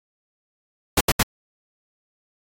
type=noise bursts; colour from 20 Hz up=pink; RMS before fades=-17 dBFS; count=3; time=0.97-1.23 s; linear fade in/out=5 ms; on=38 ms; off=73 ms; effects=AAC 48 kbps